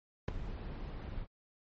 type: noise with ADSR envelope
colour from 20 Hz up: brown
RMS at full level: -24 dBFS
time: 0.28-1.27 s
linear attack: 3 ms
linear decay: 7 ms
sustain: -17 dB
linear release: 53 ms
effects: low-pass 4000 Hz 12 dB/octave + MP3 32 kbps